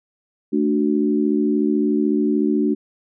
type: chord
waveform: sine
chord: D major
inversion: second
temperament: equal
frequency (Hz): 220 / 293.7 / 370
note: A3 / D4 / F#4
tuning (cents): 0 / 0 / 0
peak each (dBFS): -20 / -19 / -22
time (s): 0.52-2.75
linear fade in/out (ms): 20
effects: none